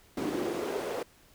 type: noise with high-pass filter sweep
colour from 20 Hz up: brown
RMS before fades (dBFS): -33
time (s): 0.17-1.03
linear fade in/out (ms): 5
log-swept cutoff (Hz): 280 to 520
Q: 3.2
effects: pink hiss -60 dBFS RMS until 1.34 s